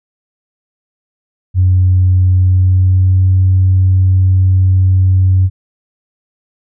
sine tone with pitch glide, 92 to 93.5 Hz, F#2 to F#2, -9 to +19 cents, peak -5 dBFS, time 1.54-5.5 s, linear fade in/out 50 ms, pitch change +28 cents, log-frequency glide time 2.35-3.29 s, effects tanh soft clip ceiling -2 dBFS

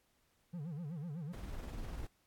triangle tone with vibrato, 158.4 Hz, D#3, 31 cents sharp, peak -38 dBFS, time 0.53-1.33 s, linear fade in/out 10 ms, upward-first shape sine, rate 8 Hz, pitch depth 210 cents each way
brown noise with tremolo, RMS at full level -42 dBFS, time 1.33-2.07 s, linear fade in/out 5 ms, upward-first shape square, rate 20 Hz, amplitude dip 30%
effects pink hiss -75 dBFS RMS until 2.26 s + AAC 64 kbps

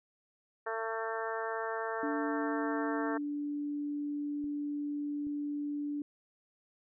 harmonic tone, 224.3 Hz, A3, 34 cents sharp, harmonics 2 / 3 / 4 / 5 / 6 / 7 / 8, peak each -38 / -40 / -41 / -42 / -43 / -43 / -44 dBFS, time 0.66-3.18 s, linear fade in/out 10 ms
sine tone, 291.5 Hz, D4, 13 cents flat, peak -33 dBFS, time 2.03-6.02 s, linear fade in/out 2 ms
clicks, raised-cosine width 3 ms, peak -40 dBFS, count 2, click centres 4.442 / 5.269 s
effects none

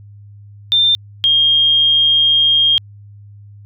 sine tone pair in turn, 3590 / 3227 Hz, A7 / G7, +34 / +50 cents, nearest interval major second, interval 184 cents, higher first, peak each -9 dBFS, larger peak neither, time 0.72-0.95 / 1.24-2.78 s, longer second, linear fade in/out 0 ms, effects added 102 Hz sine -36 dBFS peak until 3.65 s

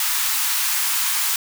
white high-pass noise, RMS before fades -21 dBFS, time 0-1.36 s, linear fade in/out 2 ms, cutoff 860 Hz, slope 48 dB/octave, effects none

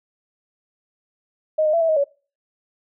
sine tone with pitch steps, 623 / 614 / 671 / 654 / 628 / 564 Hz, D#5 / D#5 / E5 / E5 / D#5 / C#5, +2 / -23 / +31 / -14 / +16 / +30 cents, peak -15 dBFS, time 1.58-2.042 s, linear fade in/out 10 ms, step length 77 ms, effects noise-tail reverb RT60 0.4 s tail -26 dB re dry

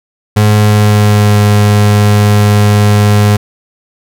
35% pulse tone with pitch glide, 105.5 to 103.81 Hz, G#2 to G#2, +28 to 0 cents, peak -3 dBFS, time 0.36-3.37 s, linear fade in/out 10 ms, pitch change -28 cents, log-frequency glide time 0.54-1.41 s, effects none

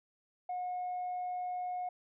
sine tone, 724 Hz, F#5, 38 cents flat, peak -33 dBFS, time 0.49-1.89 s, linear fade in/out 5 ms, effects tanh soft clip ceiling -32 dBFS

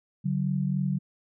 sine tone pair together, 143.7 / 187.15 Hz, D3 / F#3, -37 / +20 cents, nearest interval perfect fourth, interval 457 cents, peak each -27 dBFS, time 0.24-0.99 s, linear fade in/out 20 ms, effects none

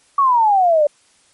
sine exponential sweep, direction down, 1143 to 574 Hz, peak -10 dBFS, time 0.18-0.87 s, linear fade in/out 5 ms, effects white hiss -55 dBFS RMS until 1.33 s + MP3 48 kbps

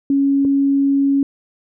sine tone pair in turn, 277.2 / 277.2 Hz, C#4 / C#4, 0 / 0 cents, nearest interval unison, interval 0 cents, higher neither, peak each -12 dBFS, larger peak neither, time 0.1-0.45 / 0.45-1.23 s, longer second, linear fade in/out 2 ms, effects none

